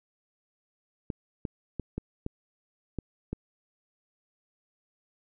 clicks, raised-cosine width 3 ms, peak -19 dBFS, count 7, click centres 1.102 / 1.452 / 1.797 / 1.98 / 2.264 / 2.987 / 3.33 s, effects none

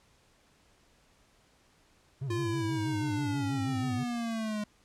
triangle tone with vibrato, 120 Hz, B2, 49 cents flat, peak -30 dBFS, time 2.21-4.04 s, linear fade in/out 10 ms, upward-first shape sine, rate 6.2 Hz, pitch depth 280 cents each way
square linear sweep, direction down, 349.2 to 207.7 Hz, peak -32 dBFS, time 2.3-4.64 s, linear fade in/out 5 ms
effects pink hiss -65 dBFS RMS until 4.84 s + low-pass 9000 Hz 12 dB/octave

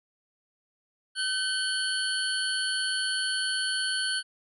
sine tone cluster, 1526 / 2977 / 3137 / 4412 / 9710 Hz, G6 / F#7 / G7 / C#8 / D#9, -47 / +10 / +1 / -9 / -43 cents, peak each -30 / -36 / -35 / -31 / -36 dBFS, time 1.15-4.23 s, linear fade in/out 50 ms, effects none

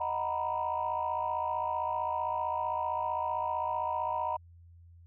sine chord, B major seventh, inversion first, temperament equal, 622.3 / 740 / 932.3 / 987.8 Hz, D#5 / F#5 / A#5 / B5, 0 / 0 / 0 / 0 cents, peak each -37 / -37 / -32 / -34 dBFS, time 0-4.37 s, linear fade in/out 10 ms, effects tanh soft clip ceiling -22 dBFS + added 85 Hz sine -52 dBFS peak until 5.06 s

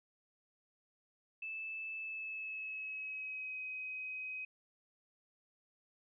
sine tone with pitch glide, 2627 to 2524 Hz, E7 to D#7, -7 to +24 cents, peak -40 dBFS, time 1.42-4.45 s, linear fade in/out 5 ms, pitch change -69 cents, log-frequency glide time 1.97-3.59 s, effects none

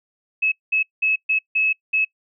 sine tone bursts at uneven times, 2585 Hz, E7, 34 cents flat, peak -16 dBFS, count 6, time 0.42-0.52 / 0.72-0.83 / 1.02-1.16 / 1.29-1.39 / 1.55-1.73 / 1.93-2.05 s, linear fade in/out 10 ms, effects noise-tail reverb RT60 0.1 s tail -25 dB re dry

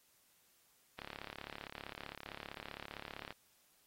click train, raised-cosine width 0.3 ms, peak -29 dBFS, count 83, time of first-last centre 0.99-3.306 s, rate 35.4 Hz, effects white hiss -71 dBFS RMS until 3.86 s + AAC 48 kbps

